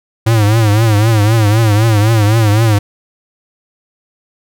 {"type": "tone with vibrato", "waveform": "square", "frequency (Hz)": 108.6, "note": "A2", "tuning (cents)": -22, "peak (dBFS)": -8, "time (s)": [0.26, 2.79], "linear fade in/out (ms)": 10, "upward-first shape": "triangle", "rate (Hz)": 3.9, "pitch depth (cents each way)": 130, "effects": []}